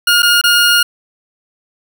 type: tone with dropouts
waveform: 20% pulse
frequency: 1424 Hz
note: F6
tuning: 33 cents sharp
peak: -3 dBFS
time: 0.07-0.83 s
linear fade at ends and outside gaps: 5 ms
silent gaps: 0.222-0.229 / 0.414-0.438 s
effects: none